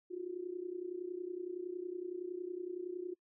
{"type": "tone with amplitude modulation", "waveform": "sine", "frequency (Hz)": 358.5, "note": "F4", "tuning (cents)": 45, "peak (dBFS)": -35, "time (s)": [0.1, 3.15], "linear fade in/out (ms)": 20, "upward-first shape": "sine", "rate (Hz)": 30.8, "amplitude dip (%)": 80, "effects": ["noise-tail reverb RT60 0.1 s tail -24 dB re dry"]}